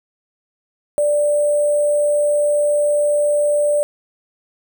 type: tone with sample-and-hold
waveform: sine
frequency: 587.3 Hz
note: D5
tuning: in tune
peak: -13 dBFS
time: 0.98-3.83 s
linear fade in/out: 0 ms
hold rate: 8820 Hz
effects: none